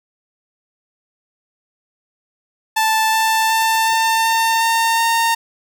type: tone with pitch steps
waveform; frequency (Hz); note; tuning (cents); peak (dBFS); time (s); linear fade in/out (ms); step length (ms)
sawtooth; 880 / 886.1 / 892.3 / 898.5 / 904.7 / 911 / 917.4; A5 / A5 / A5 / A5 / A5 / A#5 / A#5; 0 / +12 / +24 / +36 / +48 / -40 / -28; -10; 2.76-5.35; 10; 370
effects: none